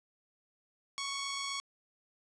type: tone pair together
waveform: 10% pulse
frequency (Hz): 1108.7 / 1136.6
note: C#6 / C#6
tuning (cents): 0 / +43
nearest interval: unison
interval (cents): 43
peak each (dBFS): -27 / -38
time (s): 0.98-1.6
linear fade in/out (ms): 0
effects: resampled to 22050 Hz